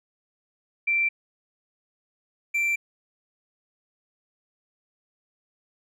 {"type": "tone pair in turn", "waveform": ["sine", "triangle"], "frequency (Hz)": [2349, 2349], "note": ["D7", "D7"], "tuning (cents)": [0, 0], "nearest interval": "unison", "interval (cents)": 0, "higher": "neither", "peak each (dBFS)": -20, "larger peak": "neither", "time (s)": [[0.87, 1.09], [2.54, 2.76]], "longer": "neither", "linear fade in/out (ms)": 10, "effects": []}